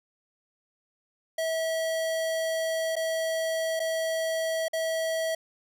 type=tone with dropouts; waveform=square; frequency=648 Hz; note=E5; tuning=30 cents flat; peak=-27 dBFS; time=1.38-5.35 s; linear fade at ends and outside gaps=5 ms; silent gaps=2.956-2.964 / 3.795-3.8 / 4.683-4.732 s; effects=none